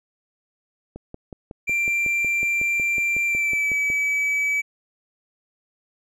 click train, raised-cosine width 2 ms, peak -22 dBFS, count 17, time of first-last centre 0.96-3.901 s, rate 5.44 Hz
triangle tone with pitch glide, 2363 to 2290 Hz, D7 to D7, +10 to -44 cents, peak -18 dBFS, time 1.67-4.62 s, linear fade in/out 20 ms, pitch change -54 cents, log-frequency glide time 3.26-3.73 s
effects none

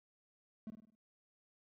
triangle tone with echo, 218.3 Hz, A3, 13 cents flat, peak -40 dBFS, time 0.67-0.7 s, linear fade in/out 0 ms, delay 50 ms, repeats 5, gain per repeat -6 dB, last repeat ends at 0.95 s, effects high-pass 100 Hz 12 dB/octave

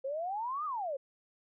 sine exponential two-way sweep, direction up then down, 520 to 1268 to 520 Hz, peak -33 dBFS, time 0.04-0.97 s, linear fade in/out 10 ms, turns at 0.65 s, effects none

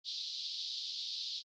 pink band-pass noise, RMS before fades -41 dBFS, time 0.04-1.43 s, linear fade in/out 50 ms, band 3600 to 4900 Hz, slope 48 dB/octave, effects Opus 48 kbps

